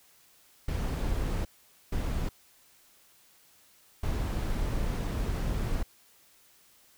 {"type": "noise bursts at uneven times", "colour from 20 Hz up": "brown", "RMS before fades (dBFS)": -30, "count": 3, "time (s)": [[0.68, 1.45], [1.92, 2.29], [4.03, 5.83]], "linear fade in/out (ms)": 5, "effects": ["white hiss -61 dBFS RMS until 6.97 s"]}